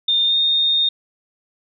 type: tone with pitch glide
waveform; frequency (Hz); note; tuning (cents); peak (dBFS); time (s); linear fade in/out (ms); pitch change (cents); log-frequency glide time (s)
sine; 3627 to 3673; A#7 to A#7; -48 to -26; -14; 0.08-0.89; 5; +22; 0.26-0.35
effects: none